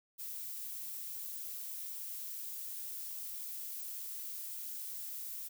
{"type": "noise", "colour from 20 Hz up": "violet", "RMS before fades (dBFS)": -43, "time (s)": [0.18, 5.49], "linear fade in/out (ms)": 20, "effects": []}